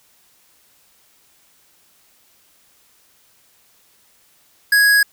square tone, 1661.2 Hz, G#6, in tune, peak -11 dBFS, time 4.72-5.03 s, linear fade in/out 5 ms, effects white hiss -56 dBFS RMS until 5.12 s

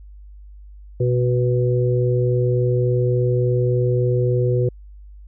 harmonic tone, 123.47 Hz, B2, in tune, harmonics 1 / 3 / 4, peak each -17 / -22 / -23 dBFS, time 1-4.69 s, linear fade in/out 5 ms, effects added 50 Hz sine -38 dBFS peak until 5.27 s

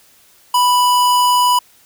square tone, 987.8 Hz, B5, in tune, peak -11 dBFS, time 0.54-1.59 s, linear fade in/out 5 ms, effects white hiss -50 dBFS RMS until 1.85 s

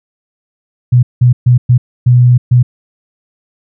sine tone bursts at uneven times, 123.4 Hz, B2, 1 cent flat, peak -3 dBFS, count 6, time 0.92-1.03 / 1.21-1.33 / 1.46-1.58 / 1.69-1.78 / 2.06-2.38 / 2.51-2.63 s, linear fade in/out 10 ms, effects none

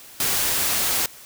white noise, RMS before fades -22 dBFS, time 0.2-1.06 s, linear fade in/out 2 ms, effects white hiss -44 dBFS RMS until 1.25 s

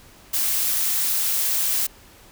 blue noise, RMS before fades -22 dBFS, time 0.33-1.87 s, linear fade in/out 10 ms, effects pink hiss -49 dBFS RMS until 2.31 s

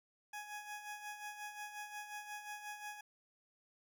20% pulse tone with tremolo, 835 Hz, G#5, 9 cents sharp, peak -38 dBFS, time 0.33-3.01 s, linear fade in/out 5 ms, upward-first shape sine, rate 5.6 Hz, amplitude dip 60%, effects none

